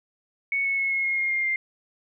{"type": "tone with pitch steps", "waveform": "sine", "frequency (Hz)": [2217, 2200, 2184, 2168, 2151, 2135, 2119, 2103], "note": ["C#7", "C#7", "C#7", "C#7", "C7", "C7", "C7", "C7"], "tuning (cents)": [0, -14, -26, -39, 47, 34, 21, 8], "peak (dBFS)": -22, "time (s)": [0.52, 1.56], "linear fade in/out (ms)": 2, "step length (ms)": 130, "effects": []}